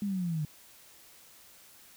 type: linear sweep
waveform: sine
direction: down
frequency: 207.7 to 147.2 Hz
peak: -29 dBFS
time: 0.02-0.45 s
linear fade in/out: 2 ms
effects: white hiss -56 dBFS RMS until 1.96 s